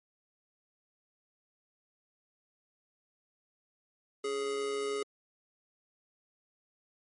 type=tone with amplitude modulation; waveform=square; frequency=416.6 Hz; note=G#4; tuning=5 cents sharp; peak=-30 dBFS; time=4.24-5.03 s; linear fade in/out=5 ms; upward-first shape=sine; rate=133 Hz; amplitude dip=50%; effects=MP3 48 kbps